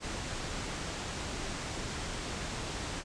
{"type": "low-pass noise", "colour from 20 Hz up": "pink", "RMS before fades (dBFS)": -38, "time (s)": [0, 3.04], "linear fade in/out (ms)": 50, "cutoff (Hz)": 8500, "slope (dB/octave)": 48, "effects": []}